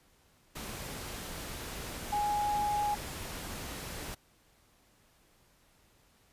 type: tone in noise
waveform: sine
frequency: 830.6 Hz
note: G#5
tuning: in tune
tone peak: -28 dBFS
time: 2.12-2.95 s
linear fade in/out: 10 ms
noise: pink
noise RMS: -41 dBFS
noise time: 0.55-4.15 s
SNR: +10 dB
effects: pink hiss -66 dBFS RMS until 6.32 s + resampled to 32000 Hz